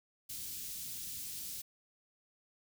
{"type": "band-stop noise", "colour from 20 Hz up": "white", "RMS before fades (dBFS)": -43, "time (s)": [0.29, 1.62], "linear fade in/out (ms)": 10, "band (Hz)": [210, 3900], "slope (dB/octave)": 12, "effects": []}